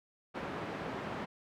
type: band-pass noise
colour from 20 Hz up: pink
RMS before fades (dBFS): -40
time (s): 0.34-1.26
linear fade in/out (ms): 20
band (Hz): 160 to 1800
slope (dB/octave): 12
effects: none